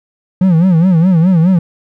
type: tone with vibrato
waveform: triangle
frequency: 174.61 Hz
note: F3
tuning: in tune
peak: -4 dBFS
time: 0.41-1.59 s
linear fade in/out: 5 ms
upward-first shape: sine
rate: 4.8 Hz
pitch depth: 160 cents each way
effects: none